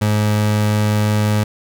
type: tone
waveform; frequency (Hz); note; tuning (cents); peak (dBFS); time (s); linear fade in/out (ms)
30% pulse; 105.7; G#2; +31; -11; 0.01-1.44; 10
effects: none